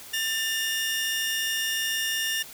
sawtooth tone pair together, 1788.5 / 2839 Hz, A6 / F7, +28 / +28 cents, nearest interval minor sixth, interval 800 cents, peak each -25 dBFS, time 0.13-2.43 s, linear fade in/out 10 ms, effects white hiss -44 dBFS RMS until 2.53 s

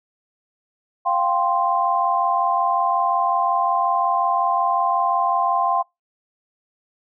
sine chord, F suspended second, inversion none, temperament equal, 698.5 / 784 / 1046.5 Hz, F5 / G5 / C6, 0 / 0 / 0 cents, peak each -22 / -22 / -20 dBFS, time 1.05-5.83 s, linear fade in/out 20 ms, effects noise-tail reverb RT60 0.2 s tail -25 dB re dry

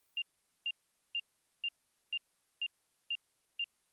sine tone bursts, 2794 Hz, F7, in tune, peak -32 dBFS, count 8, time 0.17-3.642 s, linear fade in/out 2 ms, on 49 ms, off 440 ms, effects white hiss -75 dBFS RMS until 3.92 s + Opus 24 kbps

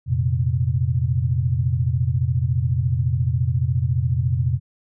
sine chord, F suspended fourth, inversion none, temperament equal, 87.31 / 116.54 / 130.81 Hz, F2 / Bb2 / C3, 0 / 0 / 0 cents, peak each -23 / -22 / -21 dBFS, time 0.06-4.6 s, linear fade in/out 50 ms, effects none

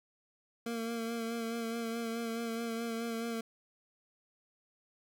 25% pulse tone with vibrato, 230 Hz, A#3, 23 cents flat, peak -31 dBFS, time 0.66-3.41 s, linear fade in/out 5 ms, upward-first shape sine, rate 4.7 Hz, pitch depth 28 cents each way, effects none

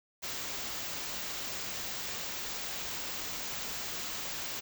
white band-stop noise, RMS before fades -38 dBFS, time 0.22-4.61 s, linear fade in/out 20 ms, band 7700 to 15000 Hz, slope 96 dB/octave, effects none

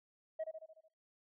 sine tone with echo, 637 Hz, D#5, 41 cents sharp, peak -34 dBFS, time 0.39-0.44 s, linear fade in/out 10 ms, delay 74 ms, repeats 6, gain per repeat -5 dB, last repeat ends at 0.884 s, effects noise-tail reverb RT60 0.4 s tail -23 dB re dry + tanh soft clip ceiling -34 dBFS

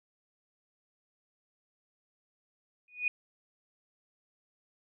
sine tone with exponential growth, 2471 Hz, D#7, 13 cents flat, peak -23 dBFS, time 2.88-3.08 s, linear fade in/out 2 ms, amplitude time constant 42 ms, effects none

